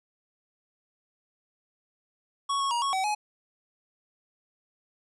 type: tone with pitch steps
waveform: square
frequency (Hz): 1113 / 1101 / 949 / 1105 / 761 / 841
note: C#6 / C#6 / A#5 / C#6 / F#5 / G#5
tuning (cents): +7 / -12 / +31 / -6 / +48 / +22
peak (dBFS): -26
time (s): 2.49-3.15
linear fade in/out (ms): 10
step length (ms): 110
effects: resampled to 24000 Hz